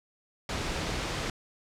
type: noise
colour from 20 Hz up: pink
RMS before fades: -32 dBFS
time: 0.49-1.3 s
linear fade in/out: 2 ms
effects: low-pass 6000 Hz 12 dB/octave